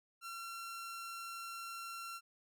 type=tone; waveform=sawtooth; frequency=1363 Hz; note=F6; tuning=43 cents flat; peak=-40 dBFS; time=0.21-2.21 s; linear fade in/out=50 ms; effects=none